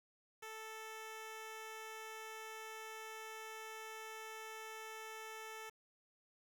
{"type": "tone", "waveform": "10% pulse", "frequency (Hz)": 440, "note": "A4", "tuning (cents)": 0, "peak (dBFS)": -39, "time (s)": [0.42, 5.7], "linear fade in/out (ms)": 10, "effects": ["11-bit"]}